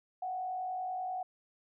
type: tone with frequency modulation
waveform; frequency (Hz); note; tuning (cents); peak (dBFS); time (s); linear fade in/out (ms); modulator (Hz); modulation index
sine; 740; F#5; 0; -34; 0.22-1.23; 5; 50.4; 0.4
effects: none